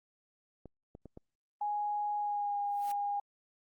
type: clicks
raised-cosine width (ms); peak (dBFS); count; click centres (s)
2; -34; 4; 0.657 / 0.951 / 1.057 / 1.174
type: tone with pitch glide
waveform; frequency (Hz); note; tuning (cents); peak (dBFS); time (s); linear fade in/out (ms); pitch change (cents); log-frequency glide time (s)
sine; 830 to 813.9; G#5 to G#5; -1 to -35; -31; 1.61-3.2; 5; -34; 2.18-2.58
type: noise with exponential growth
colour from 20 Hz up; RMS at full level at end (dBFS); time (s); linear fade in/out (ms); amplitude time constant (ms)
white; -45; 2.63-2.92; 5; 61
effects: Opus 48 kbps